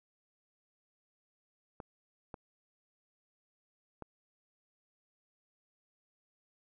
clicks, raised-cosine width 1 ms, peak -29 dBFS, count 3, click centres 1.802 / 2.342 / 4.023 s, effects none

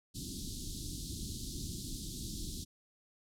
pink band-stop noise, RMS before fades -41 dBFS, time 0.14-2.65 s, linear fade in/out 20 ms, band 340 to 3600 Hz, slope 48 dB/octave, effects low-pass 11000 Hz 12 dB/octave

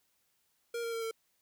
square tone with pitch steps, 469.2 / 462.7 / 456.4 / 450.1 Hz, A#4 / A#4 / A#4 / A4, +11 / -13 / -37 / +39 cents, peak -35 dBFS, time 0.74-1.112 s, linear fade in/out 5 ms, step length 93 ms, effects white hiss -75 dBFS RMS until 1.41 s

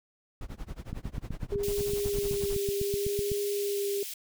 brown noise with tremolo, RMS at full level -36 dBFS, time 0.41-2.55 s, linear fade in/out 2 ms, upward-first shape sine, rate 11 Hz, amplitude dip 95%
click train, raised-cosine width 5 ms, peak -22 dBFS, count 20, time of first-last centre 0.93-3.317 s, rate 7.96 Hz
sine tone with vibrato, 404.1 Hz, G#4, 47 cents flat, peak -28 dBFS, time 1.52-4.03 s, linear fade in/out 2 ms, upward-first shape sine, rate 0.68 Hz, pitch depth 16 cents each way
white high-pass noise, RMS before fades -39 dBFS, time 1.63-4.14 s, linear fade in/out 5 ms, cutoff 2400 Hz, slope 24 dB/octave
effects none

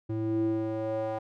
square tone with band-pass filter sweep, 110 Hz, A2, in tune, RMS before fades -30 dBFS, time 0.09-1.19 s, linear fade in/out 10 ms, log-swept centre 240 to 680 Hz, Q 3.8, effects none

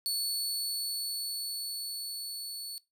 sawtooth tone with level ramp, 4435 Hz, C#8, in tune, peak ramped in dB -26 to -35 dBFS, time 0.06-2.78 s, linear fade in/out 0 ms, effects noise-tail reverb RT60 0.2 s tail -20 dB re dry

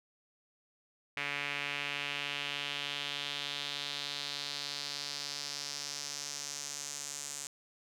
sawtooth tone with band-pass filter sweep, 143.3 Hz, D3, 42 cents flat, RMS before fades -39 dBFS, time 1.17-7.47 s, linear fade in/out 2 ms, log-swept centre 2300 to 7300 Hz, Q 2.9, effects none

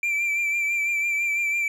triangle tone with vibrato, 2349 Hz, D7, in tune, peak -20 dBFS, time 0.03-1.68 s, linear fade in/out 2 ms, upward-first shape triangle, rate 6 Hz, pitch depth 40 cents each way, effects none

